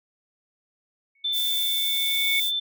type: tone with exponential growth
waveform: sine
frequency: 2217 Hz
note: C#7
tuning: in tune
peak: -21 dBFS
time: 1.15-2.4 s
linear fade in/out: 5 ms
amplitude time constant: 270 ms
type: tone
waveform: sine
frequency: 3538 Hz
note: A7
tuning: 9 cents sharp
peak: -23 dBFS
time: 1.24-2.6 s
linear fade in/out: 10 ms
type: noise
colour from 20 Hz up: violet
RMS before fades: -30 dBFS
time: 1.32-2.52 s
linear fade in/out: 50 ms
effects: none